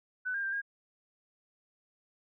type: tone with pitch steps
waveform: sine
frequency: 1500 / 1605 / 1578 / 1625 Hz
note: F#6 / G6 / G6 / G#6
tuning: +23 / +40 / +11 / -38 cents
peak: -31 dBFS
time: 0.25-0.618 s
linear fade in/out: 20 ms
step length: 92 ms
effects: none